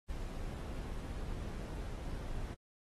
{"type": "noise", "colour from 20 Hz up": "brown", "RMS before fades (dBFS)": -41, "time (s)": [0.08, 2.55], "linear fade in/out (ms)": 20, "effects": ["AAC 32 kbps"]}